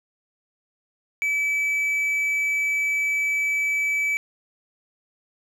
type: tone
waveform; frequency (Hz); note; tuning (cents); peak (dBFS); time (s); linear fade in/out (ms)
triangle; 2300; D7; -37; -19; 1.22-4.17; 0
effects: none